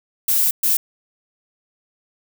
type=noise bursts at uneven times; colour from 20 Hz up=violet; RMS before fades=-17 dBFS; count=2; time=0.28-0.51 / 0.63-0.77 s; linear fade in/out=5 ms; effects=none